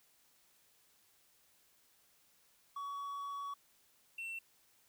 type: tone pair in turn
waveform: triangle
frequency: 1127 / 2701 Hz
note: C#6 / E7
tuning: +28 / +42 cents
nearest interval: octave + minor third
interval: 1514 cents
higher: second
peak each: -38 / -39 dBFS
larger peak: first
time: 2.76-3.54 / 4.18-4.39 s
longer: first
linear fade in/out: 5 ms
effects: white hiss -70 dBFS RMS until 4.88 s